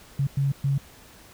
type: tone bursts at uneven times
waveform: sine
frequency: 138.59 Hz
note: C#3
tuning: in tune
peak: -20 dBFS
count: 3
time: 0.19-0.27 / 0.37-0.52 / 0.64-0.78 s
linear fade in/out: 5 ms
effects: pink hiss -50 dBFS RMS until 1.33 s